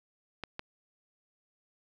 clicks, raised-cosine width 0.3 ms, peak -21 dBFS, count 2, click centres 0.437 / 0.594 s, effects none

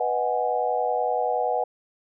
sine chord, G# minor seventh, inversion first, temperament equal, 493.9 / 622.3 / 740 / 830.6 Hz, B4 / D#5 / F#5 / G#5, 0 / 0 / 0 / 0 cents, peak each -27 / -29 / -25 / -29 dBFS, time 0-1.64 s, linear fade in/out 5 ms, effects none

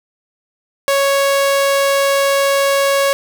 sawtooth tone, 554.4 Hz, C#5, in tune, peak -8 dBFS, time 0.88-3.13 s, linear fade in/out 0 ms, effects none

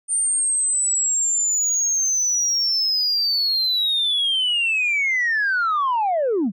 sine linear sweep, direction down, 8970 to 170.4 Hz, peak -16 dBFS, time 0.08-6.52 s, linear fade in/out 50 ms, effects tanh soft clip ceiling -15 dBFS

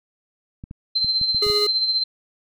clicks, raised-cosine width 5 ms, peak -22 dBFS, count 7, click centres 0.639 / 0.711 / 1.046 / 1.214 / 1.347 / 1.466 / 1.5 s
sine tone with tremolo, 4109 Hz, C8, 32 cents flat, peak -16 dBFS, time 0.95-2.04 s, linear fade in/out 10 ms, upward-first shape sine, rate 15 Hz, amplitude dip 50%
square tone, 415.3 Hz, G#4, in tune, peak -22 dBFS, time 1.42-1.67 s, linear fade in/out 5 ms
effects none

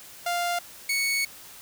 sawtooth tone pair in turn, 698.5 / 2218 Hz, F5 / C#7, 0 / 0 cents, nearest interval octave + minor sixth, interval 2000 cents, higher second, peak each -21 / -20 dBFS, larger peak second, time 0.26-0.59 / 0.89-1.25 s, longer second, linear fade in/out 5 ms, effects white hiss -46 dBFS RMS until 1.61 s

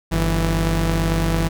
sawtooth tone pair together, 49 / 164.81 Hz, G1 / E3, 0 / 0 cents, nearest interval octave + major sixth, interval 2100 cents, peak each -16 dBFS, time 0.11-1.49 s, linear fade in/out 20 ms, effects none

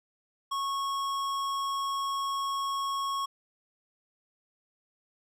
sine tone with tanh clipping, 1100 Hz, C#6, 14 cents flat, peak -31 dBFS, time 0.51-3.26 s, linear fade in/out 10 ms, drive 17 dB, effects none

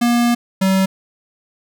square tone pair in turn, 238.5 / 190.92 Hz, A#3 / G3, +40 / -45 cents, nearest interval major third, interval 385 cents, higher first, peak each -13 dBFS, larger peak neither, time 0.01-0.35 / 0.61-0.86 s, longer first, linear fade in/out 10 ms, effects none

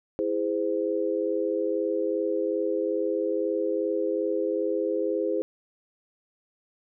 sine chord, E augmented, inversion none, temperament just, 329.6 / 412 / 515 Hz, E4 / G#4 / B#4, 0 / -14 / -28 cents, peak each -29 / -28 / -28 dBFS, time 0.19-5.42 s, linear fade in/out 0 ms, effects none

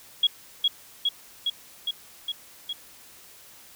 sine tone with echo, 3319 Hz, G#7, 2 cents flat, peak -16 dBFS, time 0.23-0.27 s, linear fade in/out 5 ms, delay 410 ms, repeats 6, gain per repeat -2 dB, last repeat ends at 2.73 s, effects white hiss -50 dBFS RMS until 3.75 s

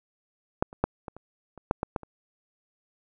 clicks, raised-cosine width 1 ms, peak -8 / -30 / -8 / -22 / -29 / -30 / -8 / -13 / -14 / -28 dBFS, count 10, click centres 0.625 / 0.729 / 0.84 / 1.082 / 1.166 / 1.577 / 1.711 / 1.831 / 1.962 / 2.033 s, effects none

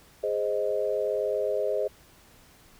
sine chord, Ab major, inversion none, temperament equal, 415.3 / 523.3 / 622.3 Hz, Ab4 / C5 / Eb5, 0 / 0 / 0 cents, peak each -29 dBFS, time 0.23-1.88 s, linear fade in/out 10 ms, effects pink hiss -56 dBFS RMS until 2.79 s

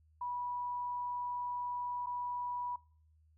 sine tone with dropouts, 978 Hz, B5, 17 cents flat, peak -36 dBFS, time 0.21-2.76 s, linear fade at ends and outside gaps 5 ms, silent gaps 2.061-2.068 s, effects noise-tail reverb RT60 0.5 s tail -23 dB re dry + added 78 Hz sine -64 dBFS peak until 3.37 s

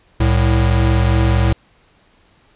square tone pair together, 65.41 / 110 Hz, C2 / A2, 0 / 0 cents, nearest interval major sixth, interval 900 cents, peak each -15 dBFS, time 0.2-1.53 s, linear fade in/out 5 ms, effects pink hiss -54 dBFS RMS until 2.55 s + resampled to 8000 Hz

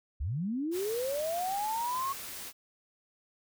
sine linear sweep, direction up, 56 to 1108 Hz, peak -30 dBFS, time 0.2-2.13 s, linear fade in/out 10 ms
white noise, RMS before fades -42 dBFS, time 0.71-2.53 s, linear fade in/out 50 ms
effects none

